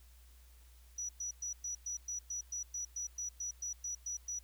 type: tone bursts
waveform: sine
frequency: 5870 Hz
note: F#8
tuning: 15 cents flat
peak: -37 dBFS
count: 16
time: 0.98-4.39 s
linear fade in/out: 5 ms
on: 110 ms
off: 110 ms
effects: added 60 Hz sine -57 dBFS peak until 4.43 s + white hiss -67 dBFS RMS until 4.43 s